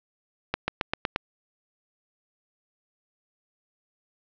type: accelerating click train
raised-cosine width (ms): 0.3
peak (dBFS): -8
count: 6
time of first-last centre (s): 0.54-1.161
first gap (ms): 140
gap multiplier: 0.94
effects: low-pass 4000 Hz 12 dB/octave